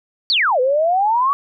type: exponential two-way sweep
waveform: sine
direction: down then up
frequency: 4718 to 491.9 to 1149 Hz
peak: -13 dBFS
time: 0.3-1.33 s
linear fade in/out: 0 ms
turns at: 0.6 s
effects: none